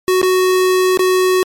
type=tone with dropouts; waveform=square; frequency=370.5 Hz; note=F#4; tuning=2 cents sharp; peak=-11 dBFS; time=0.08-1.43 s; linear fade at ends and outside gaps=0 ms; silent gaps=0.216-0.229 / 0.973-0.993 s; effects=MP3 64 kbps